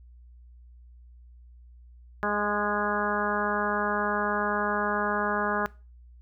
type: harmonic tone with a mistuned harmonic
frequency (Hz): 207.3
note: G#3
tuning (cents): -3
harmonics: 1 / 2 / 3 / 4 / 5 / 6 / 7 / 8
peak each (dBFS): -33 / -33 / -33 / -33 / -33 / -33 / -33 / -33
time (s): 2.23-5.66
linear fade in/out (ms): 0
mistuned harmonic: 6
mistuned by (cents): -16
effects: noise-tail reverb RT60 0.3 s tail -20 dB re dry + added 60 Hz sine -48 dBFS peak until 6.21 s